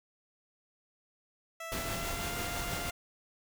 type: tone with pitch glide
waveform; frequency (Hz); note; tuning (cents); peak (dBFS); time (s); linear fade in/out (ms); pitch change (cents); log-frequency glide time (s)
15% pulse; 659.3 to 697.3; E5 to F5; 0 to -3; -33; 1.6-2.91; 5; +97; 1.71-2.31
type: noise with tremolo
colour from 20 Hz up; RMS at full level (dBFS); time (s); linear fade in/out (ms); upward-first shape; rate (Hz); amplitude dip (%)
pink; -36; 1.72-2.9; 0; sine; 6.1; 25
effects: none